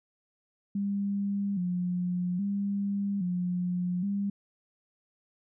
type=tone with vibrato; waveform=sine; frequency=189.2 Hz; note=F#3; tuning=39 cents sharp; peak=-27 dBFS; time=0.75-4.3 s; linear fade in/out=5 ms; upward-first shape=square; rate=0.61 Hz; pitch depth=98 cents each way; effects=none